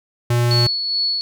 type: tone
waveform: square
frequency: 120 Hz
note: B2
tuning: 49 cents flat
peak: -15 dBFS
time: 0.3-0.67 s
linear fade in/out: 5 ms
type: tone with tremolo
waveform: sine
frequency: 4403 Hz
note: C#8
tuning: 13 cents flat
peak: -16 dBFS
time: 0.51-1.21 s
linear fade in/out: 0 ms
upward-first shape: sine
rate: 2.4 Hz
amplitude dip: 40%
effects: none